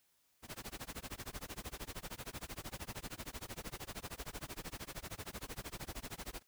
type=noise with tremolo; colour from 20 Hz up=pink; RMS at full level=-43 dBFS; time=0.42-6.43 s; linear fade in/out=50 ms; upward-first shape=sine; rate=13 Hz; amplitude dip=100%; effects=white hiss -75 dBFS RMS until 6.47 s